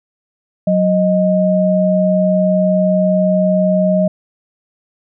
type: tone pair together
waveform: sine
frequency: 185 / 622.3 Hz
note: F#3 / D#5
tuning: 0 / 0 cents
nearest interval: octave + major sixth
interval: 2100 cents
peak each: -13 dBFS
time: 0.67-4.08 s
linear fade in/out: 5 ms
effects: none